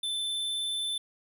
square tone with vibrato, 3529 Hz, A7, 4 cents sharp, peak -30 dBFS, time 0.03-0.98 s, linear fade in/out 5 ms, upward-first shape triangle, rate 19 Hz, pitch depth 13 cents each way, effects none

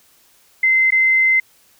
sine tone with dropouts, 2068 Hz, C7, 21 cents flat, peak -11 dBFS, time 0.63-1.4 s, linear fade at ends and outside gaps 5 ms, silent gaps 0.906-0.921 s, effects white hiss -54 dBFS RMS until 1.79 s

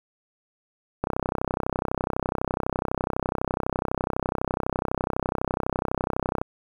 click train, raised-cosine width 1 ms, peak -10 dBFS, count 173, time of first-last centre 1.04-6.415 s, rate 32 Hz, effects 8-bit

